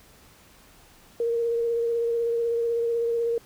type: tone with vibrato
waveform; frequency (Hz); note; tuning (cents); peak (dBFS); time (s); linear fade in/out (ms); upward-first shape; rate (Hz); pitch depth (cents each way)
sine; 466.2; A#4; 0; -22; 1.2-3.38; 2; sine; 16; 18
effects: pink hiss -54 dBFS RMS until 3.45 s